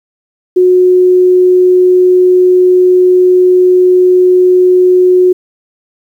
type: tone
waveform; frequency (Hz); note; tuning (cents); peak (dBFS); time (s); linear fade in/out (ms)
sine; 364.8; F#4; -24; -3; 0.56-5.33; 10
effects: 7-bit